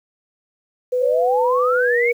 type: tone with pitch glide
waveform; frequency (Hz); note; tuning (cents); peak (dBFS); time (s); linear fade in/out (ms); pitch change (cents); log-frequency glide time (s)
sine; 499.8 to 477; B4 to A#4; +21 to +40; -16; 0.92-2.13; 10; -81; 1.77-1.99
type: exponential sweep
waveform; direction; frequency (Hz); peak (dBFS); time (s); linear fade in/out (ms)
sine; up; 523.3 to 2280; -18; 1.01-2.12; 10
effects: 8-bit